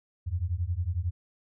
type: beating tone pair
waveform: sine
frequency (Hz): 82.41 / 93.41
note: E2 / F#2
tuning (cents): 0 / +17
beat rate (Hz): 11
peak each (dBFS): -30 / -30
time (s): 0.26-1.11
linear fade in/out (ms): 20
effects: none